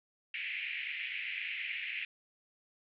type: band-pass noise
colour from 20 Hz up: white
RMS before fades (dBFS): -39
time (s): 0.34-2.05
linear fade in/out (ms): 2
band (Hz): 2000 to 2700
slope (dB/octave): 48
effects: none